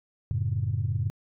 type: chord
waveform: sine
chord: F# minor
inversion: none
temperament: just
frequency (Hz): 92.5 / 111 / 138.75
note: F#2 / A2 / C#3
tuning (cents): 0 / +16 / +2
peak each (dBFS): -29 / -27 / -31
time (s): 0.31-1.1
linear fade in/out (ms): 0
effects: tanh soft clip ceiling -16 dBFS